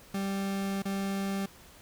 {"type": "tone with dropouts", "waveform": "40% pulse", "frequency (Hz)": 196, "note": "G3", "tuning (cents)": 0, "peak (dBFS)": -29, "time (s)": [0.14, 1.46], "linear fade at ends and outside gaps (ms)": 5, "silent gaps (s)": [0.822, 0.853], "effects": ["pink hiss -54 dBFS RMS until 1.81 s"]}